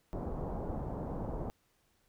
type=low-pass noise; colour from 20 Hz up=pink; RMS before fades=-38 dBFS; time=0.13-1.5 s; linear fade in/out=0 ms; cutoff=870 Hz; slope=24 dB/octave; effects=pink hiss -73 dBFS RMS until 2.08 s